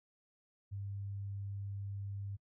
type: tone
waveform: sine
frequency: 99.6 Hz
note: G2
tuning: 28 cents sharp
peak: -39 dBFS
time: 0.71-2.37 s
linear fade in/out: 20 ms
effects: noise-tail reverb RT60 0.1 s tail -25 dB re dry